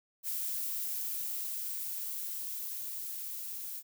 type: noise with level ramp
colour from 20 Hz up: violet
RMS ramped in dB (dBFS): -35 to -41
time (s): 0.23-3.83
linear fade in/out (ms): 50
effects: none